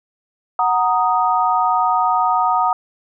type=chord; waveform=sine; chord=D# minor; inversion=first; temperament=equal; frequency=740 / 932.3 / 1244.5 Hz; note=F#5 / A#5 / D#6; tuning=0 / 0 / 0 cents; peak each=-18 dBFS; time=0.59-2.73 s; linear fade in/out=2 ms; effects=none